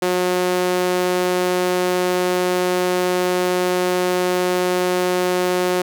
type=tone with high-pass filter; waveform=sawtooth; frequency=180.9 Hz; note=F#3; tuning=39 cents flat; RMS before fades=-19 dBFS; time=0.02-5.82 s; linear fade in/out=5 ms; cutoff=370 Hz; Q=1.7; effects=none